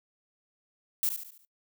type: noise with echo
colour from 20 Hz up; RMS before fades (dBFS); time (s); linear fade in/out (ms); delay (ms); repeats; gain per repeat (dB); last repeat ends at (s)
violet; -27; 1.03-1.09; 0; 72; 5; -7; 1.45
effects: noise-tail reverb RT60 0.1 s tail -21 dB re dry